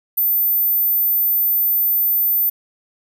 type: tone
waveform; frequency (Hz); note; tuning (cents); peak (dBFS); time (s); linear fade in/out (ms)
sine; 14080; A9; 0; -14; 0.17-2.5; 10
effects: none